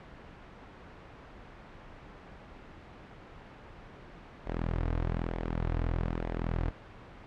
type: tone with flanger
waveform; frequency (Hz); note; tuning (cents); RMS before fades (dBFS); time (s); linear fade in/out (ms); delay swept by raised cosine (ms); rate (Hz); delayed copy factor
sawtooth; 41.62; E1; +17; -32; 4.46-6.71; 20; 0.7 to 5.4; 1.1; -0.5
effects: pink hiss -49 dBFS RMS until 7.26 s + low-pass 2000 Hz 12 dB/octave